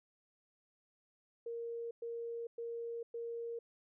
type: tone bursts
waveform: sine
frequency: 466.2 Hz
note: A#4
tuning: in tune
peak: -39 dBFS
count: 4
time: 1.46-3.59 s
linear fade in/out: 5 ms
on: 450 ms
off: 110 ms
effects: none